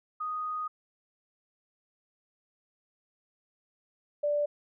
sine tone pair in turn, 1243 / 586.6 Hz, D#6 / D5, -2 / -2 cents, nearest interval octave + minor second, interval 1300 cents, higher first, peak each -31 / -25 dBFS, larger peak second, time 0.2-0.68 / 4.23-4.46 s, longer first, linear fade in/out 10 ms, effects none

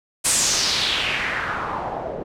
white noise with low-pass filter sweep, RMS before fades -23 dBFS, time 0.24-2.24 s, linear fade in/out 20 ms, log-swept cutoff 9200 to 490 Hz, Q 3, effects none

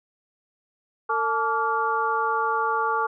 sine tone cluster, 452.3 / 870 / 1154 / 1402 Hz, A4 / A5 / D6 / F6, +48 / -20 / -31 / +6 cents, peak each -29 / -26 / -25 / -28 dBFS, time 1.09-3.07 s, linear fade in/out 10 ms, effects none

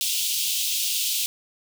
pink high-pass noise, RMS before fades -25 dBFS, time 0.01-1.26 s, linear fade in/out 0 ms, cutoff 2800 Hz, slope 48 dB/octave, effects none

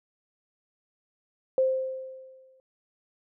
sine tone with exponential decay, 523.3 Hz, C5, in tune, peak -18 dBFS, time 1.58-2.6 s, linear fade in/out 1 ms, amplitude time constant 220 ms, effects none

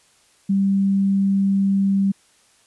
sine tone, 196 Hz, G3, in tune, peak -15 dBFS, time 0.49-2.12 s, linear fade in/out 10 ms, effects white hiss -57 dBFS RMS until 2.66 s + resampled to 24000 Hz

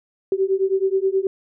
sine beating tone pair, 380.1 / 389.5 Hz, F#4 / G4, +47 / -11 cents, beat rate 9.4 Hz, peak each -20 dBFS, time 0.32-1.27 s, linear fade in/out 2 ms, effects none

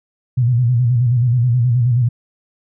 sine tone with vibrato, 121.7 Hz, B2, 25 cents flat, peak -11 dBFS, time 0.37-2.09 s, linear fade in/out 10 ms, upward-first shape square, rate 9.4 Hz, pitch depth 73 cents each way, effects none

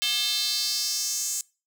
square tone with high-pass filter sweep, 240.2 Hz, B3, 48 cents flat, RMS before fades -27 dBFS, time 0.02-1.41 s, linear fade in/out 0 ms, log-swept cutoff 3200 to 7200 Hz, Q 3.6, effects noise-tail reverb RT60 0.3 s tail -22 dB re dry

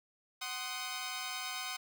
10% pulse chord, C diminished, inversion second, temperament equal with one note detuned, 748.6 / 1046.5 / 1244.5 Hz, Gb5 / C6 / Eb6, +20 / 0 / 0 cents, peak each -34 dBFS, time 0.41-1.77 s, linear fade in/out 10 ms, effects none

